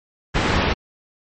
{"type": "low-pass noise", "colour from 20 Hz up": "pink", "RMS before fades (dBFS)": -19, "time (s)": [0.34, 0.74], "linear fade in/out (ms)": 20, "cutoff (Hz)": 3300, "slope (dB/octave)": 12, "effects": ["MP3 32 kbps"]}